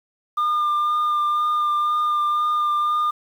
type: tone with vibrato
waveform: sine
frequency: 1204 Hz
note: D6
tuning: 43 cents sharp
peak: -15 dBFS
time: 0.37-3.11 s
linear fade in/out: 10 ms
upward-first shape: sine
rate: 2 Hz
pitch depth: 14 cents each way
effects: tanh soft clip ceiling -17 dBFS + 8-bit